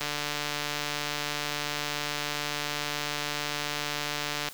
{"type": "click train", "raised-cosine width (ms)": 0.2, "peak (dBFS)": -13, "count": 659, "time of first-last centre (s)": [0.01, 4.486], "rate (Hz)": 147, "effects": ["white hiss -46 dBFS RMS until 4.53 s"]}